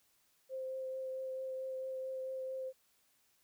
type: tone with vibrato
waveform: sine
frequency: 523.3 Hz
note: C5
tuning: in tune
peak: -38 dBFS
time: 0.49-2.73 s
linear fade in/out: 50 ms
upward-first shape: triangle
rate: 4.5 Hz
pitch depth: 12 cents each way
effects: white hiss -73 dBFS RMS until 3.43 s